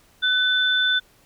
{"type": "tone pair together", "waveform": "sine", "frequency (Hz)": [1503, 3521], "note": ["F#6", "A7"], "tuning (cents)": [27, 0], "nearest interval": "octave + minor third", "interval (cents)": 1473, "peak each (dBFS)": -20, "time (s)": [0.22, 1], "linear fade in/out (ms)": 20, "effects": ["pink hiss -57 dBFS RMS until 1.25 s"]}